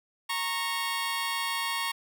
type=tone pair together; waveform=15% pulse; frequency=927 / 1100.7 Hz; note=A#5 / C#6; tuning=-10 / -13 cents; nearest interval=minor third; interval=297 cents; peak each=-25 / -25 dBFS; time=0.29-1.92 s; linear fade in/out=10 ms; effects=none